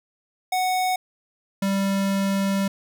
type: tone pair in turn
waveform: square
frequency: 740 / 196 Hz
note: F#5 / G3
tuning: 0 / 0 cents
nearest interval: octave + major seventh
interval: 2300 cents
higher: first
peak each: -21 dBFS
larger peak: neither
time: 0.52-0.96 / 1.62-2.68 s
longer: second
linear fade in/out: 5 ms
effects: none